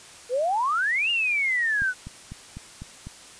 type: exponential two-way sweep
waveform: sine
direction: up then down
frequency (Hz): 466.2 to 2858 to 1462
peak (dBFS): -21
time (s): 0.29-1.94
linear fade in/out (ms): 50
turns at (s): 1.1
type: click train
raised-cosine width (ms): 5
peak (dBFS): -24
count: 6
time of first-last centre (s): 1.82-3.07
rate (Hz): 4
effects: white hiss -46 dBFS RMS until 3.39 s + resampled to 22050 Hz